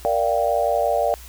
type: chord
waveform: sine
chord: G minor seventh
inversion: first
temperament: equal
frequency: 466.2 / 587.3 / 698.5 / 784 Hz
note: Bb4 / D5 / F5 / G5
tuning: 0 / 0 / 0 / 0 cents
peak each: -25 / -21 / -22 / -25 dBFS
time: 0.05-1.14 s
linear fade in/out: 0 ms
effects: added 60 Hz sine -40 dBFS peak until 1.28 s + white hiss -44 dBFS RMS until 1.28 s